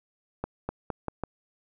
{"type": "accelerating click train", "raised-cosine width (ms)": 1, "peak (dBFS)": -16, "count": 5, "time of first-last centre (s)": [0.44, 1.237], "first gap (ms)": 250, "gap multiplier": 0.85, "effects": []}